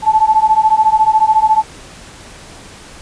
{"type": "beating tone pair", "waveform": "sine", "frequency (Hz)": [864, 878], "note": ["A5", "A5"], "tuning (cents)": [-32, -4], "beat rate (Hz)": 14, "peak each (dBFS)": -11, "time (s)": [0.02, 1.64], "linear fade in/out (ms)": 50, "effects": ["pink hiss -36 dBFS RMS until 3.01 s", "resampled to 22050 Hz"]}